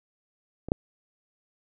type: clicks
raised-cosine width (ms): 2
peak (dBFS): -22 / -8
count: 2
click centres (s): 0.686 / 0.719
effects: none